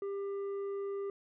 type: tone with tanh clipping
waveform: triangle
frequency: 397.5 Hz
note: G4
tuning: 24 cents sharp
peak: -36 dBFS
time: 0.02-1.1 s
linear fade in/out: 2 ms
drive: 10 dB
effects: none